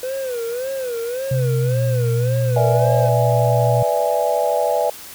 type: tone with vibrato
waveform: triangle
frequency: 499.6 Hz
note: B4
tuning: 20 cents sharp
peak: -20 dBFS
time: 0.03-3.09 s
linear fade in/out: 2 ms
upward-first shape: sine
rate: 1.8 Hz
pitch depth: 140 cents each way
type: tone with pitch glide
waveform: sine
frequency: 129.7 to 121.01 Hz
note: C3 to B2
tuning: -15 to -35 cents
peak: -16 dBFS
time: 1.31-3.83 s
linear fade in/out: 5 ms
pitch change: -120 cents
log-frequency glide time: 1.66-1.76 s
type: chord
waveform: sine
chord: E dominant seventh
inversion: second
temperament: equal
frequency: 493.9 / 587.3 / 659.3 / 830.6 Hz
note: B4 / D5 / E5 / G#5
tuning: 0 / 0 / 0 / 0 cents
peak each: -22 / -20 / -21 / -22 dBFS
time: 2.56-4.9 s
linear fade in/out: 5 ms
effects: white hiss -37 dBFS RMS until 5.14 s